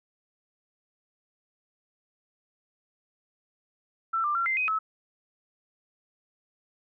sine tone with pitch steps, 1337 / 1188 / 1367 / 2083 / 2511 / 1296 Hz, E6 / D6 / F6 / C7 / D#7 / E6, +24 / +20 / -37 / -8 / +15 / -30 cents, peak -24 dBFS, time 4.13-4.79 s, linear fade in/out 10 ms, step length 110 ms, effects none

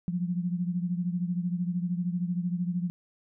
sine beating tone pair, 174.6 / 187.6 Hz, F3 / F#3, 0 / +24 cents, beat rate 13 Hz, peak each -28 / -33 dBFS, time 0.08-2.9 s, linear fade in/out 0 ms, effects none

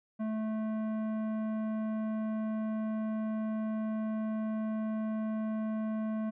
sine tone with tanh clipping, 218.1 Hz, A3, 15 cents flat, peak -33 dBFS, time 0.19-6.31 s, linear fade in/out 20 ms, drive 13 dB, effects none

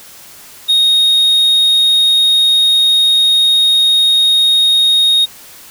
triangle tone, 3729 Hz, A#7, in tune, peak -6 dBFS, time 0.68-5.26 s, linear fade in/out 20 ms, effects white hiss -37 dBFS RMS until 5.7 s

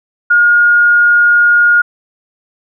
sine tone, 1428 Hz, F6, 38 cents sharp, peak -5 dBFS, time 0.3-1.82 s, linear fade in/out 10 ms, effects none

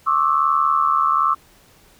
sine tone cluster, 1086 / 1167 / 1311 Hz, C#6 / D6 / E6, -36 / -11 / -10 cents, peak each -19 dBFS, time 0.06-1.35 s, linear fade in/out 20 ms, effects pink hiss -52 dBFS RMS until 1.99 s

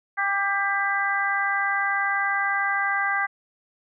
harmonic tone with a mistuned harmonic, 397.7 Hz, G4, 25 cents sharp, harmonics 2 / 3 / 4 / 5, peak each -28 / -28 / -25 / -27 dBFS, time 0.17-3.27 s, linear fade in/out 20 ms, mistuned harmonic 3, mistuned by -16 cents, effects none

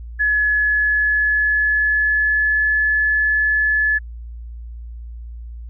sine tone with pitch glide, 1702 to 1719.8 Hz, G#6 to A6, +42 to -40 cents, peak -14 dBFS, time 0.19-3.99 s, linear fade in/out 20 ms, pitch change +18 cents, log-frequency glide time 0.46-2.8 s, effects added 58 Hz sine -30 dBFS peak until 5.69 s

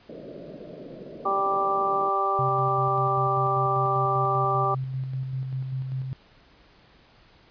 white band-pass noise, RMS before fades -41 dBFS, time 0.09-2.09 s, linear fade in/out 0 ms, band 130 to 640 Hz, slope 96 dB/octave
harmonic tone, 196 Hz, G3, in tune, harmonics 2 / 3 / 4 / 5 / 6, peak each -30 / -32 / -27 / -35 / -24 dBFS, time 1.25-4.75 s, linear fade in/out 10 ms
sine tone with tremolo, 131.4 Hz, C3, 8 cents sharp, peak -26 dBFS, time 2.39-6.13 s, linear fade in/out 0 ms, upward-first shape square, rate 5.1 Hz, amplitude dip 35%
effects pink hiss -56 dBFS RMS until 7.5 s + resampled to 11025 Hz

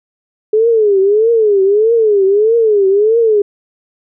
sine tone with vibrato, 422.5 Hz, G#4, 30 cents sharp, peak -7 dBFS, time 0.53-3.42 s, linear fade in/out 5 ms, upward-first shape triangle, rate 1.6 Hz, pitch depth 190 cents each way, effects none

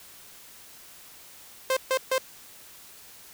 sawtooth tone bursts, 523.3 Hz, C5, in tune, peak -18 dBFS, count 3, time 1.7-2.181 s, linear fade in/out 2 ms, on 67 ms, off 140 ms, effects white hiss -49 dBFS RMS until 3.33 s

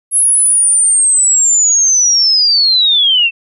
sine linear sweep, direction down, 10810 to 2637 Hz, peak -7 dBFS, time 0.11-3.31 s, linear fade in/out 50 ms, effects none

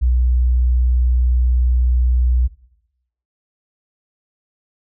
sine tone, 61.6 Hz, B1, 4 cents flat, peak -12 dBFS, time 0.01-2.48 s, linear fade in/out 20 ms, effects noise-tail reverb RT60 0.8 s tail -18 dB re dry

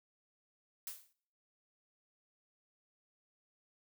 blue noise with exponential decay, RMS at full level -40 dBFS, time 0.87-1.13 s, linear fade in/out 2 ms, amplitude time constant 56 ms, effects noise-tail reverb RT60 0.6 s tail -23 dB re dry

